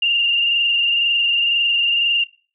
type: tone with frequency modulation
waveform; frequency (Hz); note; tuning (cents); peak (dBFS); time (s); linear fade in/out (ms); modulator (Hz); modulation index
sine; 2802; F7; +5; -14; 0.02-2.24; 5; 22; 2.3
effects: noise-tail reverb RT60 0.4 s tail -23 dB re dry